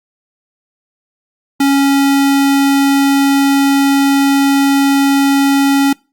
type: tone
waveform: square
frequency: 277.2 Hz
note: C#4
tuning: in tune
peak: -9 dBFS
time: 1.6-5.93 s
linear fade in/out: 5 ms
effects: noise-tail reverb RT60 0.3 s tail -25 dB re dry + Opus 48 kbps